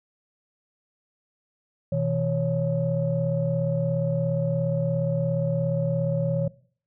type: tone cluster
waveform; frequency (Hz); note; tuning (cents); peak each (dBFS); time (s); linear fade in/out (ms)
sine; 124.5 / 161.6 / 554; B2 / E3 / C#5; +14 / -34 / -1; -27 / -25 / -26; 1.92-6.48; 5
effects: noise-tail reverb RT60 0.5 s tail -20 dB re dry + tanh soft clip ceiling -13 dBFS